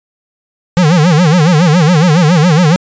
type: tone with vibrato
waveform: square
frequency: 164.81 Hz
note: E3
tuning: in tune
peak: -6 dBFS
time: 0.77-2.76 s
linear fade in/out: 0 ms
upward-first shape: sine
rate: 7.2 Hz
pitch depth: 200 cents each way
effects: resampled to 16000 Hz